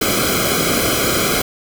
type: noise with comb filter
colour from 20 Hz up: pink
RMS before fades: -17 dBFS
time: 0.01-1.42 s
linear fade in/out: 5 ms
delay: 1.1 ms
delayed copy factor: -0.95
effects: none